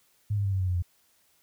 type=tone with pitch steps; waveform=sine; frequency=103.83 / 100.93 / 98.12 / 95.38 / 92.72 / 90.13 / 87.61 Hz; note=G#2 / G#2 / G2 / G2 / F#2 / F#2 / F2; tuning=0 / -49 / +2 / -47 / +4 / -45 / +6 cents; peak=-24 dBFS; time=0.3-0.825 s; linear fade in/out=10 ms; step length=75 ms; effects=white hiss -66 dBFS RMS until 1.42 s